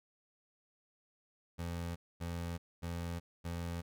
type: tone bursts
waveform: 25% pulse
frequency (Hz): 85.5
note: F2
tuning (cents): -36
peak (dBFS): -34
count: 4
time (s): 1.58-3.82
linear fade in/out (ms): 20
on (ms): 380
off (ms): 240
effects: none